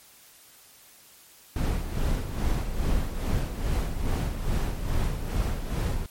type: noise with tremolo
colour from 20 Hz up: brown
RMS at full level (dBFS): -24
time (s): 1.56-6.06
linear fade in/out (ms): 2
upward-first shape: sine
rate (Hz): 2.4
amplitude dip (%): 60
effects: white hiss -53 dBFS RMS until 6.1 s + MP3 64 kbps